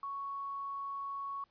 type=tone with quantisation; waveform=sine; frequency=1111 Hz; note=C#6; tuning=4 cents sharp; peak=-37 dBFS; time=0.03-1.44 s; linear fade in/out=2 ms; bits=11; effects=pink hiss -73 dBFS RMS until 1.5 s + resampled to 11025 Hz